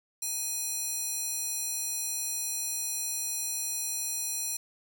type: tone with high-pass filter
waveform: square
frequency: 830.6 Hz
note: G#5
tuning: in tune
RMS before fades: -33 dBFS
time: 0.22-4.57 s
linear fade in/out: 5 ms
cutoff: 7000 Hz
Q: 1.6
effects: none